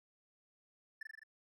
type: tone with echo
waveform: triangle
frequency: 1760 Hz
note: A6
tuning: in tune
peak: -40 dBFS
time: 1.01-1.03 s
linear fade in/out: 5 ms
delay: 41 ms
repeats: 5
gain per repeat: -2 dB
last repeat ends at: 1.235 s
effects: none